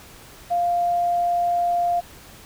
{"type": "tone", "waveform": "sine", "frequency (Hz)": 698.5, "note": "F5", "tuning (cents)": 0, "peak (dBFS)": -18, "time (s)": [0.5, 2.01], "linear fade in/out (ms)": 20, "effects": ["pink hiss -45 dBFS RMS until 2.45 s"]}